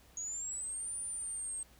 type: exponential two-way sweep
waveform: sine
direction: up then down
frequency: 6645 to 9397 to 8350 Hz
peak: -37 dBFS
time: 0.17-1.63 s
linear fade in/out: 2 ms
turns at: 0.97 s
effects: added 60 Hz sine -63 dBFS peak until 1.79 s + pink hiss -63 dBFS RMS until 1.79 s